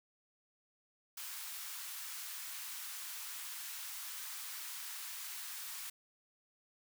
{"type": "high-pass noise", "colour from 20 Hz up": "white", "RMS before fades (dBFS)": -45, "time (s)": [1.17, 5.9], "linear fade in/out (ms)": 5, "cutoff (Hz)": 970, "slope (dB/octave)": 24, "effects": []}